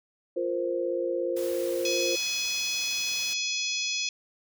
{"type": "chord", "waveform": "sine", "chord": "F suspended fourth", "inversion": "none", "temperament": "equal", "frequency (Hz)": [349.2, 466.2, 523.3], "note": ["F4", "Bb4", "C5"], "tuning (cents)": [0, 0, 0], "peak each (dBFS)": [-30, -33, -29], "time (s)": [0.36, 2.16], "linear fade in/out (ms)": 10}
{"type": "noise", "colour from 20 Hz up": "white", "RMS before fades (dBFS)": -42, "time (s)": [1.36, 3.34], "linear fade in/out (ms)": 10}
{"type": "harmonic tone", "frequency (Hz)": 843, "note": "G#5", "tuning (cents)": 26, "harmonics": [3, 4, 5, 6, 7, 8], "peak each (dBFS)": [-32, -34, -36, -34, -34, -41], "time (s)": [1.85, 4.09], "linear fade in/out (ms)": 2}
{"effects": []}